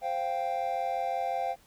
triangle chord, C suspended fourth, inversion none, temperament equal, 523.3 / 698.5 / 784 Hz, C5 / F5 / G5, 0 / 0 / 0 cents, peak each -34 / -30 / -30 dBFS, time 0.01-1.56 s, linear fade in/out 50 ms, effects pink hiss -61 dBFS RMS until 1.66 s

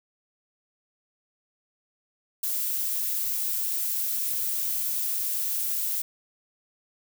violet noise, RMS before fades -28 dBFS, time 2.43-6.02 s, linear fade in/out 5 ms, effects none

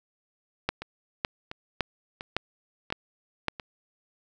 two click trains, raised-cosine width 0.3 ms, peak -9 / -20 dBFS, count 6 / 5, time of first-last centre 0.69-3.483 / 0.82-3.598 s, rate 1.79 / 1.44 Hz, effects none

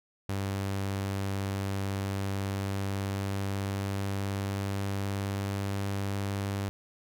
sawtooth tone with pitch glide, 98 to 99.37 Hz, G2 to G2, 0 to +24 cents, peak -26 dBFS, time 0.29-6.69 s, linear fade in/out 0 ms, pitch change +24 cents, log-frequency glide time 2.08-6.51 s, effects none

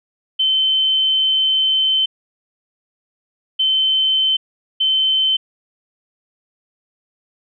sine tone bursts at uneven times, 3077 Hz, G7, 33 cents flat, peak -13 dBFS, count 3, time 0.39-2.06 / 3.59-4.37 / 4.8-5.37 s, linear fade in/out 10 ms, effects none

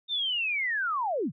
sine linear sweep, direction down, 3671 to 107.1 Hz, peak -26 dBFS, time 0.08-1.32 s, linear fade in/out 50 ms, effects none

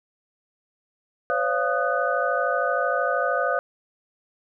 sine tone cluster, 515 / 568 / 693 / 1239 / 1495 Hz, C5 / C#5 / F5 / D#6 / F#6, -28 / +42 / -14 / -8 / +17 cents, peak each -27 dBFS, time 1.3-3.59 s, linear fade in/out 0 ms, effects none

